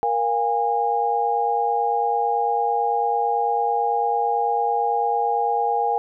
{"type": "tone cluster", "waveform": "sine", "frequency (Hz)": [469.9, 708, 817], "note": ["A#4", "F5", "G#5"], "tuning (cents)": [14, 23, -29], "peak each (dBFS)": [-25, -26, -20], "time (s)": [0.03, 5.98], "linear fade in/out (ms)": 0, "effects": []}